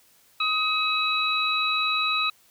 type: tone cluster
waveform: sine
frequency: 1258 / 2556 / 3914 Hz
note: D#6 / D#7 / B7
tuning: +19 / +46 / -16 cents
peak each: -26 dBFS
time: 0.4-2.3 s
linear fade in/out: 5 ms
effects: white hiss -59 dBFS RMS until 2.5 s